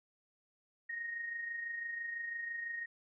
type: tone with amplitude modulation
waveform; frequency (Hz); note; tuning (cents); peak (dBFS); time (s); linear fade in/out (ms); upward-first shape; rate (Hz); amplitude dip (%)
sine; 1864.7; A#6; 0; -36; 0.89-2.86; 10; sine; 26; 45
effects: none